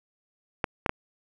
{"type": "clicks", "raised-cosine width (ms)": 0.5, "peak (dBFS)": -9, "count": 3, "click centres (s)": [0.642, 0.862, 0.894], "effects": []}